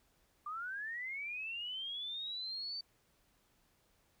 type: linear sweep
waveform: sine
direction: up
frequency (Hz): 1174.7 to 4600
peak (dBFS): -39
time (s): 0.46-2.81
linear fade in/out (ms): 5
effects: pink hiss -73 dBFS RMS until 4.2 s